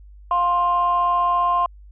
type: tone pair together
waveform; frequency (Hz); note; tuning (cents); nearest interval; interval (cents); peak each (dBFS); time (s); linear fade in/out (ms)
sine; 704 / 1052.5; F5 / C6; +14 / +10; perfect fifth; 696; -21 / -16; 0.31-1.66; 2
effects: tanh soft clip ceiling -11 dBFS + added 50 Hz sine -41 dBFS peak until 1.91 s